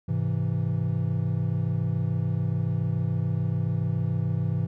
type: chord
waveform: triangle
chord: Ab augmented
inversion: none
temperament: equal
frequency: 103.83 / 130.81 / 164.81 Hz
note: Ab2 / C3 / E3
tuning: 0 / 0 / 0 cents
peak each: -26 dBFS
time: 0.08-4.67 s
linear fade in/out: 10 ms
effects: none